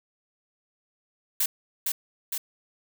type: noise with echo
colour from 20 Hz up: blue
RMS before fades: -24 dBFS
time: 1.4-1.46 s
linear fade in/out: 5 ms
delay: 460 ms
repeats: 2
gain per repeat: -3 dB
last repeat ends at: 2.38 s
effects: none